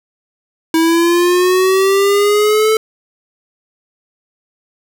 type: linear sweep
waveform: square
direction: up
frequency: 322.5 to 440 Hz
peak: -10 dBFS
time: 0.74-2.77 s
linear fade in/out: 2 ms
effects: none